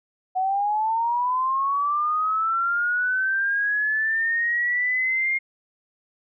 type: linear sweep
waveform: sine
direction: up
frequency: 738 to 2133 Hz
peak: -20 dBFS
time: 0.35-5.39 s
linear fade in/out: 20 ms
effects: none